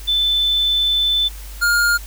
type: tone pair in turn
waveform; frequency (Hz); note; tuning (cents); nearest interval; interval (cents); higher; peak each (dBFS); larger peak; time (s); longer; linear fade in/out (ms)
sine / square; 3520 / 1414.8; A7 / F6; 0 / +22; octave + major third; 1578; first; -14; neither; 0.07-1.29 / 1.61-1.98; first; 20
effects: added 50 Hz sine -31 dBFS peak until 2.06 s + white hiss -40 dBFS RMS until 2.06 s